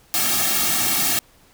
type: noise with comb filter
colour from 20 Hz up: white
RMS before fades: -20 dBFS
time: 0.14-1.19 s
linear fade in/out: 0 ms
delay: 2 ms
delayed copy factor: -1
effects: pink hiss -54 dBFS RMS until 1.53 s